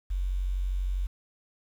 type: tone with quantisation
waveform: sine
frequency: 46.25 Hz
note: F#1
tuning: in tune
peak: -26 dBFS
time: 0.1-1.07 s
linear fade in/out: 10 ms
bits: 9
effects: none